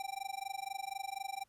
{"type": "tone with amplitude modulation", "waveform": "square", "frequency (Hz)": 784, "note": "G5", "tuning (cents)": 0, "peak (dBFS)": -36, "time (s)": [0, 1.44], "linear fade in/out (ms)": 0, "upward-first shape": "sine", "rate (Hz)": 24.1, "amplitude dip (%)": 100, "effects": ["pink hiss -75 dBFS RMS until 1.48 s", "resampled to 32000 Hz"]}